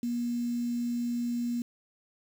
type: tone with quantisation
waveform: sine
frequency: 239.3 Hz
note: A#3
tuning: 46 cents sharp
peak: -28 dBFS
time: 0.03-1.62 s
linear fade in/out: 2 ms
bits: 8
effects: none